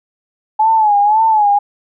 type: tone with vibrato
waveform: sine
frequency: 852 Hz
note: G#5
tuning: 44 cents sharp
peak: -8 dBFS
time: 0.59-1.59 s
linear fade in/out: 10 ms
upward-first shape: sine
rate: 1.9 Hz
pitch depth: 88 cents each way
effects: none